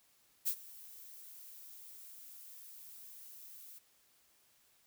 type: noise with ADSR envelope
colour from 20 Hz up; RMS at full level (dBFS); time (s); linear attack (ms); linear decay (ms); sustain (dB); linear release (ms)
violet; -32; 0.45-3.79; 27; 74; -21; 11
effects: white hiss -70 dBFS RMS until 4.86 s